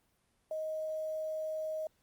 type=tone with quantisation; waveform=sine; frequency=627 Hz; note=D#5; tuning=13 cents sharp; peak=-34 dBFS; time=0.51-1.87 s; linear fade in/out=2 ms; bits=10; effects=pink hiss -74 dBFS RMS until 2.02 s + Opus 32 kbps